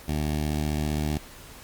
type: tone with notch filter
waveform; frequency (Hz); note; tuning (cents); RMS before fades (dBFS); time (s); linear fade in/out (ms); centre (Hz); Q
15% pulse; 75.4; D2; +46; -27; 0.08-1.18; 5; 1300; 1.3
effects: pink hiss -46 dBFS RMS until 1.63 s + Opus 48 kbps